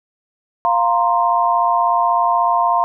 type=chord; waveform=sine; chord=F suspended fourth; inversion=none; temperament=just; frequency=698.5 / 931.3 / 1047.7 Hz; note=F5 / Bb5 / C6; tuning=0 / -2 / +2 cents; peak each=-17 dBFS; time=0.65-2.84 s; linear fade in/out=0 ms; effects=none